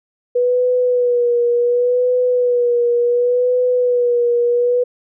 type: tone with vibrato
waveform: sine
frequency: 488.3 Hz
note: B4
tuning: 20 cents flat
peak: -12 dBFS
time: 0.35-4.84 s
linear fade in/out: 10 ms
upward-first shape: sine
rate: 0.69 Hz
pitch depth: 38 cents each way
effects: none